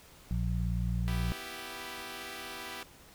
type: harmonic tone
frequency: 58.5 Hz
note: A#1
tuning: 7 cents sharp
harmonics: 1 / 2 / 3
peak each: -31 / -34 / -35 dBFS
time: 0.31-1.32 s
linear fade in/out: 0 ms
type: chord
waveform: 5% pulse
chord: E minor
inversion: second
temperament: equal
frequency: 246.9 / 329.6 / 392 Hz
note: B3 / E4 / G4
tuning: 0 / 0 / 0 cents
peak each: -35 / -34 / -32 dBFS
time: 1.08-2.83 s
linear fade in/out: 0 ms
effects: pink hiss -56 dBFS RMS until 3.14 s